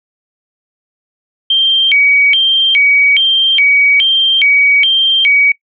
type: tone with vibrato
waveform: sine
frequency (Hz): 2674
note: E7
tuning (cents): +24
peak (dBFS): -6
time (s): 1.5-5.52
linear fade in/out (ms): 5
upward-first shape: square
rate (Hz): 1.2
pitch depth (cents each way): 290
effects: noise-tail reverb RT60 0.1 s tail -19 dB re dry